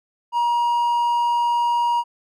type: tone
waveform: triangle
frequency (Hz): 951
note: A#5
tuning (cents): +34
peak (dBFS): -15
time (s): 0.32-2.04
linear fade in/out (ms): 50
effects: none